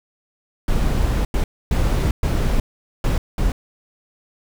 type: noise bursts at uneven times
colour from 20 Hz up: brown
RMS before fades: -18 dBFS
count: 6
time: 0.68-1.25 / 1.34-1.44 / 1.71-2.11 / 2.23-2.6 / 3.04-3.18 / 3.38-3.52 s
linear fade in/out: 2 ms
effects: none